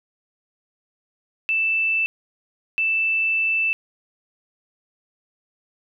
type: tone bursts at uneven times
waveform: sine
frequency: 2648 Hz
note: E7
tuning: 7 cents sharp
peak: -18 dBFS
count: 2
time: 1.49-2.06 / 2.78-3.73 s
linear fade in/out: 0 ms
effects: none